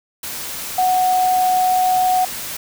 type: tone in noise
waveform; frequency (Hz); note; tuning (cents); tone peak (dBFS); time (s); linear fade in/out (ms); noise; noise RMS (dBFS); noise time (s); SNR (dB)
sine; 738; F#5; -5; -13; 0.78-2.25; 5; white; -28; 0.23-2.57; +12
effects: none